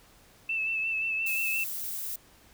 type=tone with vibrato; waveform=sine; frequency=2637 Hz; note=E7; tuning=in tune; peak=-27 dBFS; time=0.49-1.64 s; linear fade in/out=5 ms; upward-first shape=sine; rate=5.7 Hz; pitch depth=31 cents each way
type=noise; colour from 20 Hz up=violet; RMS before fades=-35 dBFS; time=1.26-2.16 s; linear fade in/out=5 ms
effects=pink hiss -58 dBFS RMS until 2.53 s